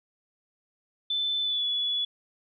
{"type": "tone with pitch glide", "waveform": "sine", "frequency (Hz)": [3520, 3414], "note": ["A7", "G#7"], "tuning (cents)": [0, 47], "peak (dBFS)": -25, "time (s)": [1.1, 2.05], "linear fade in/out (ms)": 5, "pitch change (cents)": -53, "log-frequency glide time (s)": [1.42, 1.64], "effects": []}